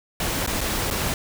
pink noise with dropouts, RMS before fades -25 dBFS, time 0.2-1.14 s, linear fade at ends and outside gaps 2 ms, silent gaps 0.464-0.474 / 0.608-0.612 / 0.903-0.909 s, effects none

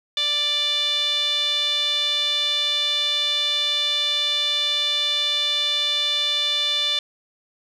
sawtooth tone with band-pass filter, 587.3 Hz, D5, in tune, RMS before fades -22 dBFS, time 0.17-6.99 s, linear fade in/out 2 ms, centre 3500 Hz, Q 8.4, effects none

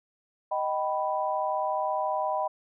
sine chord, Eb augmented, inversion none, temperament equal with one note detuned, 622.3 / 773.6 / 987.8 Hz, Eb5 / G5 / B5, 0 / -23 / 0 cents, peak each -30 dBFS, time 0.51-2.48 s, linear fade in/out 10 ms, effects none

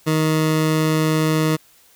20% pulse tone, 156.9 Hz, D#3, 15 cents sharp, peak -11 dBFS, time 0.06-1.57 s, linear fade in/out 20 ms, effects white hiss -53 dBFS RMS until 1.95 s

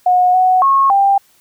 sine tone with pitch steps, 726 / 741 / 1090 / 792 Hz, F#5 / F#5 / C#6 / G5, -33 / +2 / -29 / +18 cents, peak -8 dBFS, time 0.06-1.18 s, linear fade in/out 5 ms, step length 280 ms, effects white hiss -53 dBFS RMS until 1.4 s

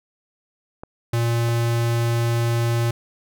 clicks, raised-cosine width 1 ms, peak -21 / -19 dBFS, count 2, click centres 0.835 / 1.487 s
square tone, 117.2 Hz, A#2, 10 cents sharp, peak -19 dBFS, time 1.13-2.91 s, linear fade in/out 5 ms
effects none

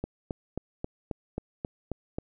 click train, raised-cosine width 2 ms, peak -18 dBFS, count 9, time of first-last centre 0.04-2.185 s, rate 3.73 Hz, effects none

